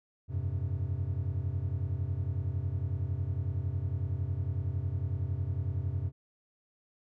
triangle chord, F suspended second, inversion none, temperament just, 87.31 / 98.22 / 130.96 Hz, F2 / G2 / C3, 0 / +4 / +2 cents, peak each -32 / -32 / -34 dBFS, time 0.28-6.12 s, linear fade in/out 50 ms, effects none

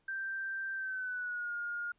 sine tone with pitch glide, 1569 to 1422.3 Hz, G6 to F6, +1 to +31 cents, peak -35 dBFS, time 0.08-1.92 s, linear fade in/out 5 ms, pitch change -170 cents, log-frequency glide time 0.74-1.53 s, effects pink hiss -75 dBFS RMS until 1.98 s + resampled to 8000 Hz

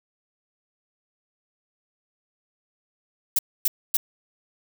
violet noise bursts, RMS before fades -20 dBFS, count 3, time 3.36-3.97 s, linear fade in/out 5 ms, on 30 ms, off 260 ms, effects none

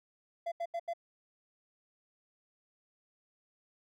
triangle tone bursts, 680 Hz, F5, 46 cents flat, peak -31 dBFS, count 4, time 0.46-0.936 s, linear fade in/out 10 ms, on 59 ms, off 80 ms, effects none

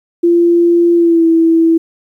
sine tone with pitch glide, 343 to 328.6 Hz, F4 to E4, -31 to -5 cents, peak -6 dBFS, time 0.23-1.78 s, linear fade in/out 10 ms, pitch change -74 cents, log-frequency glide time 0.95-1.26 s, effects 8-bit

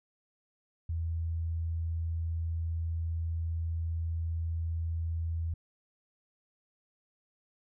sine tone, 82.5 Hz, E2, 2 cents sharp, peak -30 dBFS, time 0.89-5.54 s, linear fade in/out 5 ms, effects none

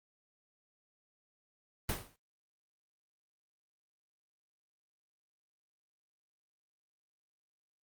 pink noise with exponential decay, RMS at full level -31 dBFS, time 1.89-2.16 s, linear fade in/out 2 ms, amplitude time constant 58 ms, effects Opus 32 kbps

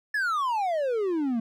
triangle exponential sweep, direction down, 1760 to 220 Hz, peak -22 dBFS, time 0.14-1.4 s, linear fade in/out 5 ms, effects none

